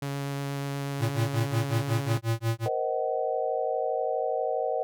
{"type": "tone with vibrato", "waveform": "sawtooth", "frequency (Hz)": 140, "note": "C#3", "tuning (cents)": 18, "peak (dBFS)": -26, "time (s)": [0.02, 2.18], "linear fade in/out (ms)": 5, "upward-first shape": "sine", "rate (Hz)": 8.3, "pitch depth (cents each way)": 9}
{"type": "tone with tremolo", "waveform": "square", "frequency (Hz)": 114.1, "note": "A#2", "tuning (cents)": -37, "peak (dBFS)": -23, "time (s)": [0.99, 2.69], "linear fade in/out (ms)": 50, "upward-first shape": "sine", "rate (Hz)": 5.5, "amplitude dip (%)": 100}
{"type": "chord", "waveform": "sine", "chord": "C half-diminished seventh", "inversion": "third", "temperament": "just", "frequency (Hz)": [470.9, 523.3, 627.9, 753.5], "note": ["Bb4", "C5", "Eb5", "Gb5"], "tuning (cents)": [18, 0, 16, 31], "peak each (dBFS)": -31, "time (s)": [2.66, 4.83], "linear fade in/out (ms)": 0}
{"effects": []}